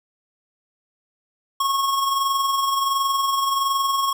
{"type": "tone with amplitude modulation", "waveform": "square", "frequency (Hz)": 1094, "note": "C#6", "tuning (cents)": -23, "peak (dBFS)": -18, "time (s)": [1.6, 4.13], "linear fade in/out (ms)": 5, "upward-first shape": "sine", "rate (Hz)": 21.4, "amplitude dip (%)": 40, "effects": []}